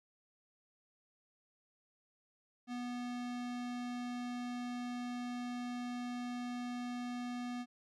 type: tone with low-pass filter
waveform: square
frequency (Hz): 244.7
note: B3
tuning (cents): -16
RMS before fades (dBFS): -41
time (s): 2.67-7.66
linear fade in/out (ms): 50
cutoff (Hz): 6200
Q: 0.66
effects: none